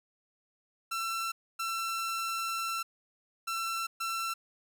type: tone bursts at uneven times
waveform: sawtooth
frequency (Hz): 1345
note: E6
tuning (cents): +34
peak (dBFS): -28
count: 4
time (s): 0.91-1.32 / 1.59-2.83 / 3.47-3.87 / 4-4.34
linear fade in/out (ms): 10
effects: none